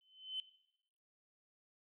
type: tone with exponential growth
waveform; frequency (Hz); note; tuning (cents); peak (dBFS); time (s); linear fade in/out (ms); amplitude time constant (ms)
sine; 3053; G7; -46; -35; 0.01-0.4; 1; 83
effects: noise-tail reverb RT60 0.8 s tail -17 dB re dry + tanh soft clip ceiling -31 dBFS